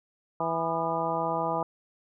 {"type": "harmonic tone with a mistuned harmonic", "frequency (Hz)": 164.81, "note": "E3", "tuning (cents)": 0, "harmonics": [1, 2, 3, 4, 5, 6, 7], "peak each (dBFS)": [-37, -37, -34, -32, -32, -32, -35], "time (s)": [0.4, 1.63], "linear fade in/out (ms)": 2, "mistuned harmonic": 7, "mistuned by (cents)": 85, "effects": []}